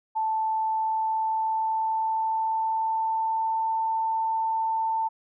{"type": "tone with pitch glide", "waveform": "sine", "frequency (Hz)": [880, 892.3], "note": ["A5", "A5"], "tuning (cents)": [0, 24], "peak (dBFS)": -23, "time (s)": [0.15, 5.09], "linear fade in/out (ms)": 20, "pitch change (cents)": 24, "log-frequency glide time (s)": [0.5, 3.7], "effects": []}